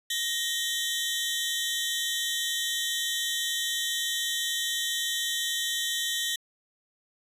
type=tone cluster; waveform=sawtooth; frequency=1871 / 3098 / 3458 / 3898 Hz; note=A#6 / G7 / A7 / B7; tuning=+6 / -21 / -31 / -23 cents; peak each=-30 dBFS; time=0.1-6.36 s; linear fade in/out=5 ms; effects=resampled to 32000 Hz